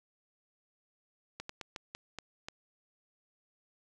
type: slowing click train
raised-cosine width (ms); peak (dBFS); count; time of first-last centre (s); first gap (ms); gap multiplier
0.2; -23; 7; 1.4-2.485; 94; 1.26
effects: none